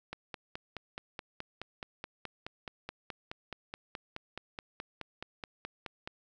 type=click train; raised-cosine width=0.3 ms; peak=-23 dBFS; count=29; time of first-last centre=0.13-6.075 s; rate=4.71 Hz; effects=none